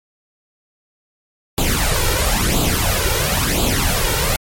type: noise with flanger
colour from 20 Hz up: pink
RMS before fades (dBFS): -17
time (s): 1.58-4.36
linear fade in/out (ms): 0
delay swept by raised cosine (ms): 0.26 to 2.16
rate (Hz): 0.98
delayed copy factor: +0.7
effects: MP3 64 kbps